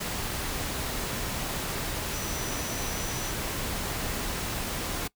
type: tone in noise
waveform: sine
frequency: 5920 Hz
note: F#8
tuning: in tune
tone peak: -39 dBFS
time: 2.13-3.32 s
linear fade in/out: 10 ms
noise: pink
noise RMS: -32 dBFS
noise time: 0-5.08 s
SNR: -10 dB
effects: noise-tail reverb RT60 0.1 s tail -22 dB re dry